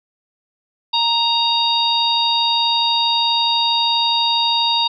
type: harmonic tone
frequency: 932.3 Hz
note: A#5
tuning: in tune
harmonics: 1 / 3 / 4 / 5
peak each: -19 / -25 / -17 / -23 dBFS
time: 0.93-4.88 s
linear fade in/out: 10 ms
effects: none